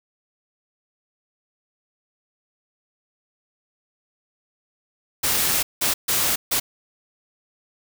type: noise bursts at uneven times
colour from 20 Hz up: white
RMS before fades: -21 dBFS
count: 4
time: 5.23-5.63 / 5.81-5.94 / 6.08-6.36 / 6.51-6.6 s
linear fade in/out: 10 ms
effects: none